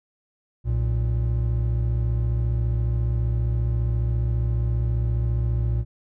triangle tone pair together, 61.74 / 116.48 Hz, B1 / A#2, 0 / -1 cents, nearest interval major seventh, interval 1099 cents, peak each -21 dBFS, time 0.64-5.85 s, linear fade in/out 50 ms, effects none

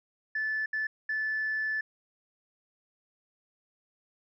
sine tone bursts at uneven times, 1744 Hz, A6, 16 cents flat, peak -27 dBFS, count 3, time 0.35-0.66 / 0.73-0.87 / 1.09-1.81 s, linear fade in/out 5 ms, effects tanh soft clip ceiling -24 dBFS

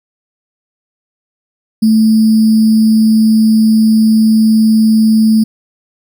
sine tone with sample-and-hold, 219.8 Hz, A3, 2 cents flat, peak -5 dBFS, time 1.82-5.44 s, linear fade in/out 10 ms, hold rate 4900 Hz, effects none

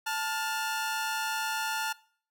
sawtooth tone pair together, 880 / 1417.6 Hz, A5 / F6, 0 / +25 cents, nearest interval minor sixth, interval 825 cents, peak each -28 / -30 dBFS, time 0.06-1.93 s, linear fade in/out 10 ms, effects noise-tail reverb RT60 0.5 s tail -22 dB re dry

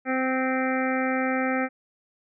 harmonic tone with a mistuned harmonic, 260 Hz, C4, 11 cents flat, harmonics 1 / 2 / 3 / 5 / 6 / 7 / 8 / 9, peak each -26 / -29 / -31 / -33 / -34 / -34 / -35 / -36 dBFS, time 0.05-1.69 s, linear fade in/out 50 ms, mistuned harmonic 7, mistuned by +19 cents, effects none

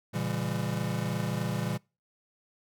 square chord, A# diminished seventh, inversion none, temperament just, 116.54 / 139.85 / 167.82 / 201.4 Hz, A#2 / C#3 / E3 / G3, 0 / +16 / +31 / +47 cents, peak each -35 / -36 / -35 / -36 dBFS, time 0.13-1.78 s, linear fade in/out 20 ms, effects noise-tail reverb RT60 0.3 s tail -25 dB re dry

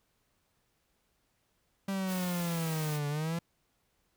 45% pulse linear two-way sweep, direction down then up, 196.6 to 144 to 170.9 Hz, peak -31 dBFS, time 1.88-3.39 s, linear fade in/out 5 ms, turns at 3.08 s
white noise, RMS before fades -43 dBFS, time 2.06-3 s, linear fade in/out 50 ms
effects pink hiss -75 dBFS RMS until 4.16 s

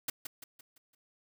white noise with echo, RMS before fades -33 dBFS, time 0.08-0.1 s, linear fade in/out 5 ms, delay 170 ms, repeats 5, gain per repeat -7 dB, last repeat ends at 0.95 s, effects none

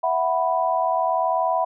sine chord, E suspended second, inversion none, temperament equal, 659.3 / 740 / 987.8 Hz, E5 / F#5 / B5, 0 / 0 / 0 cents, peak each -23 dBFS, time 0.03-1.65 s, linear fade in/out 10 ms, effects none

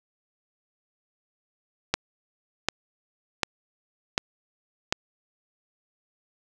click train, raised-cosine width 0.2 ms, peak -4 dBFS, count 5, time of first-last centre 1.94-4.925 s, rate 1.34 Hz, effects none

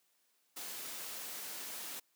white noise, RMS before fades -44 dBFS, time 0.56-2 s, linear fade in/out 10 ms, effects white hiss -75 dBFS RMS until 2.15 s + high-pass 200 Hz 12 dB/octave

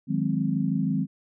sine chord, Ab dominant seventh, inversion second, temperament equal with one note detuned, 155.56 / 181.4 / 207.7 / 261.6 Hz, Eb3 / Gb3 / Ab3 / C4, 0 / -34 / 0 / 0 cents, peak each -28 dBFS, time 0.07-1.07 s, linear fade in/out 50 ms, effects none

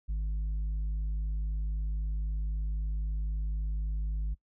sine tone with tanh clipping, 51.91 Hz, G#1, in tune, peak -30 dBFS, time 0.08-4.35 s, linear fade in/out 20 ms, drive 4 dB, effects noise-tail reverb RT60 0.1 s tail -23 dB re dry

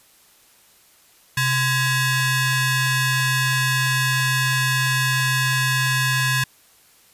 sawtooth ring-modulated tone, 897 Hz, A5, 33 cents sharp, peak -11 dBFS, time 1.37-6.44 s, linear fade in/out 5 ms, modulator 766 Hz, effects white hiss -54 dBFS RMS until 7.13 s + resampled to 32000 Hz

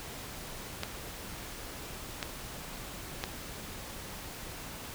clicks, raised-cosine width 0.2 ms, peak -15 dBFS, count 3, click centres 0.834 / 2.228 / 3.239 s, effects pink hiss -43 dBFS RMS until 4.94 s

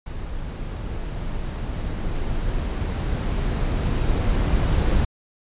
brown noise with level ramp, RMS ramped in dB -31 to -18 dBFS, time 0.06-5.05 s, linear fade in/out 5 ms, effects resampled to 8000 Hz

